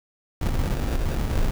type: noise with sample-and-hold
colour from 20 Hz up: brown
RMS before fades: -23 dBFS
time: 0.41-1.51 s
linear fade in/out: 5 ms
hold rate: 1050 Hz
effects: none